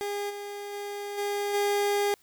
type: tone with level steps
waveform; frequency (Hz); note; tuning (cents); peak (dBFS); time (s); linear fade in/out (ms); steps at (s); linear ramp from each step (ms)
30% pulse; 407.3; G#4; -34; -27 / -33 / -31 / -25 / -21; 0.01-2.14; 0; 0.29 / 0.72 / 1.17 / 1.53; 20
effects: white hiss -62 dBFS RMS until 2.22 s